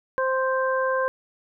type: harmonic tone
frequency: 523.3 Hz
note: C5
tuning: in tune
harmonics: 1 / 2 / 3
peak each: -23 / -26 / -28 dBFS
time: 0.18-1.08 s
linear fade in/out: 0 ms
effects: none